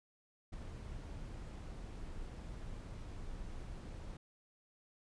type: noise with ADSR envelope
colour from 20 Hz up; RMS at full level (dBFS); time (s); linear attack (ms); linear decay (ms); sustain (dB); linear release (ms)
brown; -41; 0.52-4.17; 17; 4; -5; 4
effects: resampled to 22050 Hz